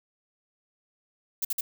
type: noise bursts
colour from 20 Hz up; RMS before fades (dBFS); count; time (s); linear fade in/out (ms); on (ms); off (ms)
violet; -28; 3; 1.42-1.609; 5; 29; 51
effects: none